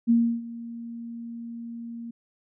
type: tone with ADSR envelope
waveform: sine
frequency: 233.1 Hz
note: A#3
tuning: in tune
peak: -15 dBFS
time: 0.07-2.11 s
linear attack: 32 ms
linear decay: 310 ms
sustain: -19 dB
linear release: 7 ms
effects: none